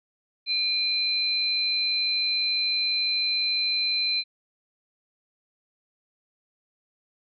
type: tone pair together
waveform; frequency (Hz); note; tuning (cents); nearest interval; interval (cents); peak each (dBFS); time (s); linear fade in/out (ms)
sine; 2413 / 4073; D7 / C8; +46 / -47; major sixth; 907; -30 / -23; 0.46-4.24; 50
effects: none